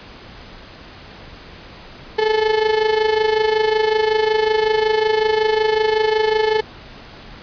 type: tone with amplitude modulation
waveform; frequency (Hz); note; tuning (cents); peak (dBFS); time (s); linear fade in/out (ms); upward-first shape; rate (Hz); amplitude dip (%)
35% pulse; 433.9; A4; -24; -10; 2.18-6.61; 10; sine; 25.4; 65
effects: pink hiss -39 dBFS RMS until 7.42 s + resampled to 11025 Hz